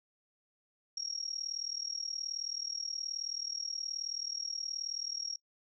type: tone with amplitude modulation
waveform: sine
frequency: 5588 Hz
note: F8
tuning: in tune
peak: -32 dBFS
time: 0.97-5.36 s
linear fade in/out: 5 ms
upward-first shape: sine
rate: 38.8 Hz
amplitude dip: 90%
effects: noise-tail reverb RT60 0.1 s tail -24 dB re dry

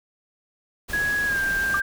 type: noise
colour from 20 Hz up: pink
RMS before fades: -34 dBFS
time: 0.88-1.81 s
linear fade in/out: 20 ms
type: tone with pitch glide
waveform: sine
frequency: 1667 to 1586.2 Hz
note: G#6 to G6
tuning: +6 to +20 cents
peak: -21 dBFS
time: 0.93-1.82 s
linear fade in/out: 5 ms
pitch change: -86 cents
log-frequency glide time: 1.26-1.38 s
type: tone with exponential decay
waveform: sine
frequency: 1186 Hz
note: D6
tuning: 17 cents sharp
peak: -18 dBFS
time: 1.74-1.82 s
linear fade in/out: 5 ms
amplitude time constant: 16 ms
effects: none

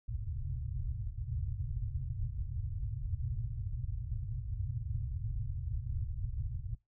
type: low-pass noise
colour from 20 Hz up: white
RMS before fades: -37 dBFS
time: 0.08-6.75 s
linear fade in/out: 2 ms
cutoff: 130 Hz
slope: 96 dB/octave
effects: noise-tail reverb RT60 0.2 s tail -23 dB re dry

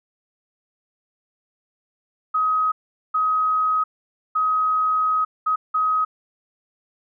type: tone bursts at uneven times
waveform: sine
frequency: 1264 Hz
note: D#6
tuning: 27 cents sharp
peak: -17 dBFS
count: 5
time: 2.34-2.72 / 3.14-3.84 / 4.35-5.25 / 5.46-5.56 / 5.74-6.05 s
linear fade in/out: 10 ms
effects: none

